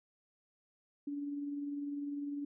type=tone with tremolo; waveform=sine; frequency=286.7 Hz; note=D4; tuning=42 cents flat; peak=-35 dBFS; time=1.07-2.45 s; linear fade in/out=5 ms; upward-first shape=sine; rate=20 Hz; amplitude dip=35%; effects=none